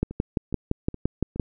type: two click trains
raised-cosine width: 3 ms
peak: -22 / -9 dBFS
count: 4 / 9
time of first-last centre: 0.11-1.36 / 0.03-1.398 s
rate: 2.4 / 5.85 Hz
effects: none